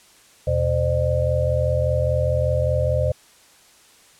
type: tone cluster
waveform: sine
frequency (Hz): 80.1 / 123.7 / 519 / 604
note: E2 / B2 / C5 / D5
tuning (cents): -49 / +3 / -14 / +48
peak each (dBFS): -23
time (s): 0.47-3.12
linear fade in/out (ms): 5
effects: white hiss -52 dBFS RMS until 4.19 s + low-pass 10000 Hz 12 dB/octave